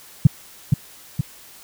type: tone with echo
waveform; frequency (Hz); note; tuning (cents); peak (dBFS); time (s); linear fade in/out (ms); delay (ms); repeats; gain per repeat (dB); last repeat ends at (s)
sine; 141; C#3; +30; -4; 0.25-0.27; 5; 470; 2; -5; 1.21
effects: white hiss -45 dBFS RMS until 1.63 s